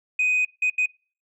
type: tone bursts at uneven times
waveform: sine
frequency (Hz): 2500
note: D#7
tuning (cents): +8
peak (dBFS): -17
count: 3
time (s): 0.19-0.45 / 0.62-0.7 / 0.78-0.86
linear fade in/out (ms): 5
effects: noise-tail reverb RT60 0.4 s tail -26 dB re dry + tanh soft clip ceiling -16 dBFS